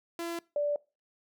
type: tone pair in turn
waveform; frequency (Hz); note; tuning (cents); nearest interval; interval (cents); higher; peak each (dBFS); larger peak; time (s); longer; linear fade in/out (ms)
sawtooth / sine; 338.4 / 584.2; E4 / D5; +45 / -9; major sixth; 946; second; -30 / -26; second; 0.19-0.39 / 0.56-0.76; neither; 2
effects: noise-tail reverb RT60 0.3 s tail -23 dB re dry